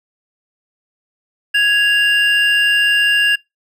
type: tone pair together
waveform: triangle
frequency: 1661.3 / 2794 Hz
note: G#6 / F7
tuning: 0 / 0 cents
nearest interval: major sixth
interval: 900 cents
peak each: -12 dBFS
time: 1.54-3.36 s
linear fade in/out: 10 ms
effects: noise-tail reverb RT60 0.2 s tail -25 dB re dry